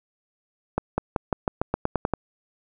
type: accelerating click train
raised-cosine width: 1 ms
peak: -8 dBFS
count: 11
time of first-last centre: 0.78-2.137 s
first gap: 200 ms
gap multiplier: 0.91
effects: none

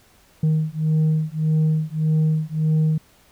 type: beating tone pair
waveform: sine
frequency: 155.56 / 157.26 Hz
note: D#3 / D#3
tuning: 0 / +19 cents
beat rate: 1.7 Hz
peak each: -18 dBFS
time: 0.43-2.98 s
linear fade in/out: 5 ms
effects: tanh soft clip ceiling -14 dBFS + pink hiss -55 dBFS RMS until 3.31 s

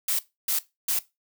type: noise bursts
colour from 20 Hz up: blue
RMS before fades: -25 dBFS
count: 3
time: 0.08-0.99 s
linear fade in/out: 5 ms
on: 110 ms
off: 290 ms
effects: noise-tail reverb RT60 0.2 s tail -17 dB re dry

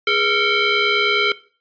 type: tone with frequency modulation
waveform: sine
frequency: 415.3 Hz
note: G#4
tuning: in tune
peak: -14 dBFS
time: 0.07-1.32 s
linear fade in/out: 2 ms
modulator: 900 Hz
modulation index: 3.5
effects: noise-tail reverb RT60 0.4 s tail -19 dB re dry + resampled to 11025 Hz

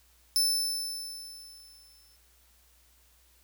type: tone with exponential decay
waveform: sawtooth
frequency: 5280 Hz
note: E8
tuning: 2 cents sharp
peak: -19 dBFS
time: 0.36-2.16 s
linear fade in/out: 0 ms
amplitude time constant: 390 ms
effects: added 60 Hz sine -64 dBFS peak until 3.43 s + white hiss -64 dBFS RMS until 3.43 s

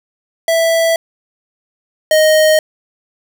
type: tone pair in turn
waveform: square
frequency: 659.3 / 622.3 Hz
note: E5 / D#5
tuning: 0 / 0 cents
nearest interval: minor second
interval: 100 cents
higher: first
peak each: -11 / -8 dBFS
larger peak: second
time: 0.48-0.96 / 2.11-2.59 s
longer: neither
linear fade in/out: 2 ms
effects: none

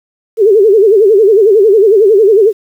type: tone with vibrato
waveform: sine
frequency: 416.6 Hz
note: G#4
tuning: 5 cents sharp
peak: -3 dBFS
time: 0.37-2.53 s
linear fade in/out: 50 ms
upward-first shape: sine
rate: 11 Hz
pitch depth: 160 cents each way
effects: 7-bit

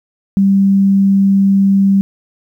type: tone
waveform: sine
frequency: 196 Hz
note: G3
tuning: in tune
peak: -7 dBFS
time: 0.37-2.01 s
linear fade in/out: 0 ms
effects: 8-bit

